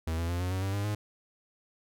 45% pulse tone with pitch steps, 81 / 84.05 / 87.22 / 90.5 / 93.91 / 97.45 / 101.11 / 104.92 Hz, E2 / E2 / F2 / F#2 / F#2 / G2 / G#2 / G#2, -30 / +34 / -2 / -38 / +26 / -10 / -46 / +18 cents, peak -29 dBFS, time 0.07-0.95 s, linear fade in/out 5 ms, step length 110 ms, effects none

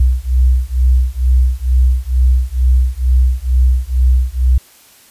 sine beating tone pair, 62.1 / 64.3 Hz, B1 / C2, +10 / -30 cents, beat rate 2.2 Hz, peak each -12 dBFS, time 0-4.58 s, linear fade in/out 5 ms, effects white hiss -45 dBFS RMS until 5.1 s + resampled to 32000 Hz

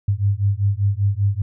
sine beating tone pair, 98 / 103.1 Hz, G2 / G#2, 0 / -12 cents, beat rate 5.1 Hz, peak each -19 dBFS, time 0.08-1.42 s, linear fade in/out 5 ms, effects none

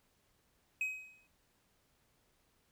triangle tone with exponential decay, 2532 Hz, D#7, 30 cents sharp, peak -29 dBFS, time 0.81-1.27 s, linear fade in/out 2 ms, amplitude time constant 100 ms, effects pink hiss -74 dBFS RMS until 2.71 s

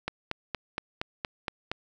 click train, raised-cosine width 0.3 ms, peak -14 dBFS, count 8, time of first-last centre 0.08-1.716 s, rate 4.28 Hz, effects none

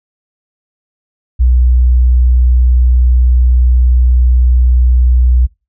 sine tone, 61.74 Hz, B1, in tune, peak -5 dBFS, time 1.39-5.47 s, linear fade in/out 20 ms, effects noise-tail reverb RT60 0.3 s tail -26 dB re dry

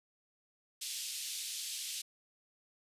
pink band-pass noise, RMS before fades -41 dBFS, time 0.81-2.02 s, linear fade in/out 10 ms, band 3100 to 12000 Hz, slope 24 dB/octave, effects resampled to 32000 Hz

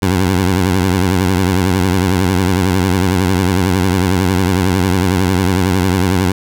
15% pulse tone with vibrato, 92.5 Hz, F#2, in tune, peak -5 dBFS, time 0.02-6.32 s, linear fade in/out 5 ms, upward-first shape triangle, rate 11 Hz, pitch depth 130 cents each way, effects none

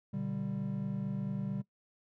triangle chord, G major, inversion first, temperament just, 122.5 / 147 / 196 Hz, B2 / D3 / G3, -14 / +2 / 0 cents, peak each -39 / -36 / -34 dBFS, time 0.13-1.62 s, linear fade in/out 10 ms, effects noise-tail reverb RT60 0.1 s tail -19 dB re dry

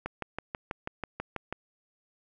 click train, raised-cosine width 0.5 ms, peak -18 dBFS, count 10, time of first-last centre 0.06-1.526 s, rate 6.14 Hz, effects none

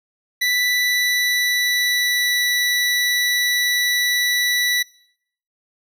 25% pulse tone with pitch glide, 1975.5 to 1961.9 Hz, B6 to B6, 0 to -12 cents, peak -13 dBFS, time 0.41-4.83 s, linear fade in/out 10 ms, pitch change -12 cents, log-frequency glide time 0.73-2.43 s, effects noise-tail reverb RT60 0.7 s tail -23 dB re dry

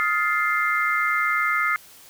sine chord, F dominant seventh, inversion third, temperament just, 1257.2 / 1396.9 / 1746.1 / 2095 Hz, Eb6 / F6 / A6 / C7, +18 / 0 / -14 / +2 cents, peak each -24 / -26 / -29 / -23 dBFS, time 0-1.76 s, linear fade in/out 0 ms, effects white hiss -48 dBFS RMS until 2.09 s

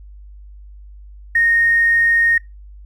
triangle tone with tanh clipping, 1853 Hz, A#6, 11 cents flat, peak -11 dBFS, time 1.35-2.38 s, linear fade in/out 5 ms, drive 2 dB, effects noise-tail reverb RT60 0.2 s tail -23 dB re dry + added 50 Hz sine -36 dBFS peak until 2.85 s

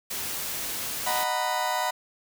white noise, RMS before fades -32 dBFS, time 0.1-1.24 s, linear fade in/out 10 ms
35% pulse chord, B major seventh, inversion first, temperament just, 617.4 / 740.8 / 926 / 987.8 Hz, D#5 / F#5 / A#5 / B5, -14 / +2 / -12 / 0 cents, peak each -32 / -28 / -31 / -27 dBFS, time 1.06-1.91 s, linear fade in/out 10 ms
effects none

